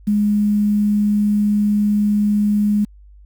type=tone with quantisation; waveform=sine; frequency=207.7 Hz; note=G#3; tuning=in tune; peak=-13 dBFS; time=0.07-2.85 s; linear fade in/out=10 ms; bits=7; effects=added 50 Hz sine -41 dBFS peak until 3.25 s